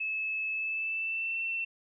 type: tone with pitch glide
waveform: sine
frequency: 2600 to 2692 Hz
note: E7 to E7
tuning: -24 to +36 cents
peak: -30 dBFS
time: 0-1.65 s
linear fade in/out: 10 ms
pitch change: +60 cents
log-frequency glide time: 0.51-1.39 s
effects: none